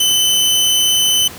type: tone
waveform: sawtooth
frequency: 3033 Hz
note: F#7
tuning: 42 cents sharp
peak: -8 dBFS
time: 0-1.28 s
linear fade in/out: 5 ms
effects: pink hiss -33 dBFS RMS until 1.38 s + high-pass 80 Hz 12 dB/octave